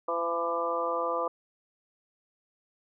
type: harmonic tone with a mistuned harmonic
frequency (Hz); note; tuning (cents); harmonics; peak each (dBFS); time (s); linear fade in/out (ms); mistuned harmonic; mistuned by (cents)
169.2; E3; +45; 2 / 3 / 4 / 5 / 6 / 7; -40 / -31 / -35 / -41 / -34 / -32; 0.08-1.28; 5; 6; -22
effects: none